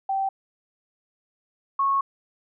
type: tone pair in turn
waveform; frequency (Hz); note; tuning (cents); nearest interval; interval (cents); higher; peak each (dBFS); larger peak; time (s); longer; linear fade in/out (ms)
sine; 777 / 1098.8; G5 / C#6; -16 / -16; tritone; 600; second; -22 / -19; second; 0.09-0.29 / 1.79-2.01; second; 5
effects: none

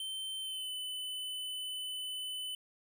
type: tone with pitch glide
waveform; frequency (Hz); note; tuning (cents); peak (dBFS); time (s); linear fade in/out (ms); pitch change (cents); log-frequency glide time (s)
square; 3100 to 3013; G7 to F#7; -20 to +31; -38; 0-2.55; 2; -49; 0.4-0.71
effects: none

